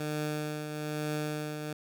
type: tone with tremolo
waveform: 15% pulse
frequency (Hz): 151.3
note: D#3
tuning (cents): -48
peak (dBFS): -24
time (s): 0-1.73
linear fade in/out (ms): 2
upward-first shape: triangle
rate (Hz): 1.1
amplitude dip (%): 50
effects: none